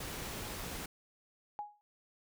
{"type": "noise", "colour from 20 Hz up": "pink", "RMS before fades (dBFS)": -42, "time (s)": [0, 0.86], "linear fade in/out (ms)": 5}
{"type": "tone with exponential decay", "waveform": "sine", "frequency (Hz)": 830.6, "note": "G#5", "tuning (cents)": 0, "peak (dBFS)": -34, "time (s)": [1.59, 1.81], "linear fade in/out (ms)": 0, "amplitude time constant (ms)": 46}
{"effects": []}